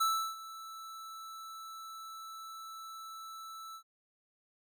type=tone with ADSR envelope; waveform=square; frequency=1318.5 Hz; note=E6; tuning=in tune; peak=-27 dBFS; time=0-3.83 s; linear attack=12 ms; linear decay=340 ms; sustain=-18 dB; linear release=79 ms; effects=none